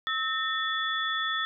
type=tone cluster; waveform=sine; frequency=1296 / 1821 / 3439 Hz; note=E6 / A#6 / A7; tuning=-30 / -41 / -40 cents; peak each=-31 dBFS; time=0.07-1.45 s; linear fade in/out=0 ms; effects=none